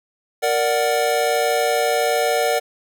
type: chord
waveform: square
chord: Bb augmented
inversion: none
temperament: equal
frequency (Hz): 466.2 / 587.3 / 740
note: Bb4 / D5 / F#5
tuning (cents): 0 / 0 / 0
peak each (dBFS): -22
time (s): 0.42-2.6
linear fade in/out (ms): 20
effects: none